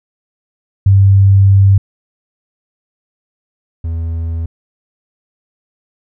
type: tone pair in turn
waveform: sine / triangle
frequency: 98 / 82.41 Hz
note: G2 / E2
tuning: 0 / 0 cents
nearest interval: minor third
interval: 300 cents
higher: first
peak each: -4 / -14 dBFS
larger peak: first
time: 0.86-1.78 / 3.84-4.46 s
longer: first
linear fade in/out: 5 ms
effects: none